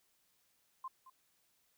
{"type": "tone with echo", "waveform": "sine", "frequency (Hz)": 1046.5, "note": "C6", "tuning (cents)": 0, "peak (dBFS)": -40, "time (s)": [0.84, 0.88], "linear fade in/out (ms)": 5, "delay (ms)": 220, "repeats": 1, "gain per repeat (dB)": -14, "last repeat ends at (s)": 1.1, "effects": ["white hiss -75 dBFS RMS until 1.77 s"]}